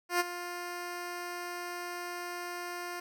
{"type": "tone with ADSR envelope", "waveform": "10% pulse", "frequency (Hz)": 352, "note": "F4", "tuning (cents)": 14, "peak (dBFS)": -16, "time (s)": [0.09, 3], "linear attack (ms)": 110, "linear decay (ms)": 26, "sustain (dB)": -13, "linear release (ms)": 5, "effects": []}